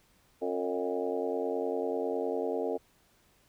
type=harmonic tone with a mistuned harmonic; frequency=90 Hz; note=F#2; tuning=47 cents flat; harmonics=3 / 4 / 5 / 6 / 7 / 8 / 9; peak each=-38 / -37 / -32 / -40 / -38 / -42 / -43 dBFS; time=0.41-2.78 s; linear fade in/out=20 ms; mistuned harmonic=6; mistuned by=+58 cents; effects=pink hiss -66 dBFS RMS until 3.48 s